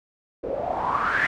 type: noise with low-pass filter sweep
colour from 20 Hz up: white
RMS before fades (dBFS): -25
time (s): 0.43-1.27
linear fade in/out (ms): 10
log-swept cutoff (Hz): 460 to 1900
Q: 8.5
effects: none